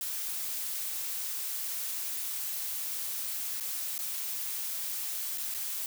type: noise with dropouts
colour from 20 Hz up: blue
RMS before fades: -35 dBFS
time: 0.01-5.86 s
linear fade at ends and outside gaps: 1 ms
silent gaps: 3.6-3.607 / 3.98-3.989 / 5.376-5.381 / 5.541-5.546 s
effects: none

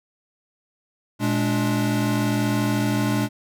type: tone cluster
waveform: square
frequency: 116.9 / 210 / 290.7 Hz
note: A#2 / G#3 / D4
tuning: +5 / +19 / -18 cents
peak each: -25 dBFS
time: 1.19-3.29 s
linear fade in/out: 50 ms
effects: none

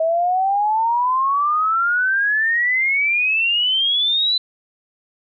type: exponential sweep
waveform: sine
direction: up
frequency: 638 to 4037 Hz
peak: -15 dBFS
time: 0-4.38 s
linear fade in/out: 5 ms
effects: none

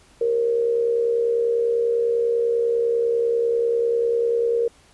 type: tone with amplitude modulation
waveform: sine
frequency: 467.6 Hz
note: A#4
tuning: 5 cents sharp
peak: -15 dBFS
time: 0.21-4.68 s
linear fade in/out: 5 ms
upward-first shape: sine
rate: 70.1 Hz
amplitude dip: 55%
effects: pink hiss -54 dBFS RMS until 4.93 s + resampled to 24000 Hz

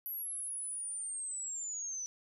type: linear sweep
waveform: sine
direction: down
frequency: 11770 to 5920 Hz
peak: -37 dBFS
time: 0.06-2.06 s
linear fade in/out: 0 ms
effects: none

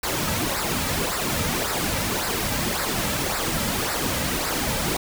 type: noise with flanger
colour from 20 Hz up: pink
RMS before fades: -25 dBFS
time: 0.03-4.97 s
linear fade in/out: 5 ms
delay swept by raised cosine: 0.31 to 2.81 ms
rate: 1.8 Hz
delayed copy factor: -0.6
effects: none

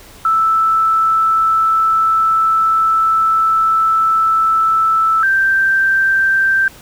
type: tone pair in turn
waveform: sine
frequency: 1318.5 / 1568 Hz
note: E6 / G6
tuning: 0 / 0 cents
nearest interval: minor third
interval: 300 cents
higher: second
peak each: -10 dBFS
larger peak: neither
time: 0.25-5.23 / 5.23-6.68 s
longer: first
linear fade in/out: 2 ms
effects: pink hiss -40 dBFS RMS until 6.81 s

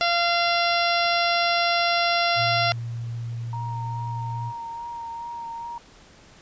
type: harmonic tone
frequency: 689 Hz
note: F5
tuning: 24 cents flat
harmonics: 1 / 2 / 3 / 4 / 5 / 6 / 7 / 8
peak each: -23 / -26 / -28 / -29 / -30 / -31 / -31 / -32 dBFS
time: 0.01-2.72 s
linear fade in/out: 0 ms
type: tone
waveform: sine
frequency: 117 Hz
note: A#2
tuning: 7 cents sharp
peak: -28 dBFS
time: 2.35-4.53 s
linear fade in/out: 50 ms
type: tone with vibrato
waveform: sine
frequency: 932.3 Hz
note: A#5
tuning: in tune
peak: -31 dBFS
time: 3.53-5.78 s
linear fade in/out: 2 ms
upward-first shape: sine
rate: 2.4 Hz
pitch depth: 18 cents each way
effects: pink hiss -51 dBFS RMS until 6.41 s + resampled to 16000 Hz

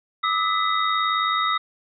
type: tone cluster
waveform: sine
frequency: 1191 / 1290 / 1997 / 3734 Hz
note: D6 / E6 / B6 / A#7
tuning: +24 / -38 / +19 / +2 cents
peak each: -26 / -22 / -28 / -27 dBFS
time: 0.23-1.58 s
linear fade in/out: 10 ms
effects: none

